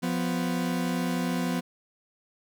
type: tone pair together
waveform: 40% pulse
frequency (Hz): 176.6 / 249.8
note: F3 / B3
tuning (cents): +20 / +20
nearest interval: tritone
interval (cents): 600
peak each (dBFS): -28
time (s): 0.02-1.61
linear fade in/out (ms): 20
effects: none